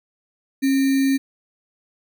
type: tone with sample-and-hold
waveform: sine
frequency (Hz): 271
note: C#4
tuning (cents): -39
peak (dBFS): -15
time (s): 0.62-1.18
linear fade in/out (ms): 20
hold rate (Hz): 2100
effects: none

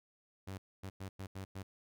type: tone bursts at uneven times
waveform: sawtooth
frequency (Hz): 96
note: G2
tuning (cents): -36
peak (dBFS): -38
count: 6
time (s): 0.47-0.58 / 0.83-0.9 / 1-1.09 / 1.19-1.27 / 1.35-1.45 / 1.55-1.63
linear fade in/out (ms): 10
effects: none

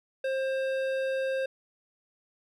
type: tone with hard clipping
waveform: sine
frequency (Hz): 531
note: C5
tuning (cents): +25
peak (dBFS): -29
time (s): 0.24-1.46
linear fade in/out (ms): 5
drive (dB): 12
effects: none

